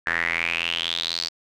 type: tone with band-pass filter sweep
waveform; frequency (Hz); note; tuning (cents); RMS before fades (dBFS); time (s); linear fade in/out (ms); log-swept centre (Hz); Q
square; 42.09; E1; +37; -26; 0.06-1.29; 10; 1700 to 4700; 6.9
effects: none